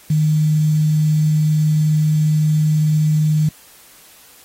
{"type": "tone with quantisation", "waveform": "sine", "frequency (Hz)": 153.7, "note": "D#3", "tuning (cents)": -21, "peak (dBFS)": -12, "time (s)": [0.1, 3.49], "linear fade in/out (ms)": 5, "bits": 6, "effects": ["white hiss -46 dBFS RMS until 4.44 s", "AAC 48 kbps"]}